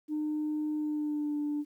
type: tone with pitch glide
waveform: sine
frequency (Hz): 303.7 to 294.7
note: D#4 to D4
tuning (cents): -42 to +6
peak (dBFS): -28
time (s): 0.08-1.65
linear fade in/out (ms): 50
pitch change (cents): -52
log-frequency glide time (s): 0.75-1.37
effects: tanh soft clip ceiling -26 dBFS + 11-bit